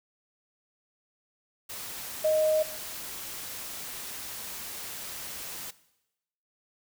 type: tone in noise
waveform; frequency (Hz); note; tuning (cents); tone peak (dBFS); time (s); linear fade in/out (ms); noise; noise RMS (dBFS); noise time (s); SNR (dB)
sine; 622.3; D#5; 0; -21; 2.24-2.63; 10; white; -39; 1.69-5.71; +15
effects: noise-tail reverb RT60 0.9 s tail -18 dB re dry